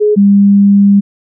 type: tone pair in turn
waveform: sine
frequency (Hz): 420 / 200.5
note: G#4 / G3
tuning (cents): +19 / +39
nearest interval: octave + minor second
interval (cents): 1280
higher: first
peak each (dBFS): -6 / -3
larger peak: second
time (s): 0-0.16 / 0.16-1.01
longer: second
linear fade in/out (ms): 20
effects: none